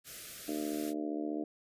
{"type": "band-stop noise", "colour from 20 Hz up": "white", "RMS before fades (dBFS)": -46, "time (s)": [0.04, 0.94], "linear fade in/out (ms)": 50, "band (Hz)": [700, 1200], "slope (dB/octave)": 96}
{"type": "harmonic tone", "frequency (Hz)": 75.2, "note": "D2", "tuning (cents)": 42, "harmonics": [3, 4, 5, 6, 7, 8, 9], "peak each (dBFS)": [-44, -35, -43, -44, -51, -47, -45], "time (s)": [0.48, 1.44], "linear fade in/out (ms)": 5}
{"effects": ["resampled to 32000 Hz"]}